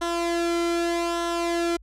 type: tone with flanger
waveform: sawtooth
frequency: 340.9 Hz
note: F4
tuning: 42 cents flat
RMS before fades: -25 dBFS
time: 0.01-1.77 s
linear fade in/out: 10 ms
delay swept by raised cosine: 0.42 to 1.14 ms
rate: 0.82 Hz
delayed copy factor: -0.6
effects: added 50 Hz sine -47 dBFS peak until 1.82 s + low-pass 9000 Hz 12 dB/octave